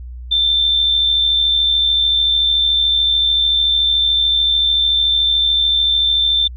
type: tone with amplitude modulation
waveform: sine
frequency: 3560 Hz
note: A7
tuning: 20 cents sharp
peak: -10 dBFS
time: 0.31-6.48 s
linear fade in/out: 10 ms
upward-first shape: sine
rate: 73.6 Hz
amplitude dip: 40%
effects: added 61 Hz sine -28 dBFS peak until 6.56 s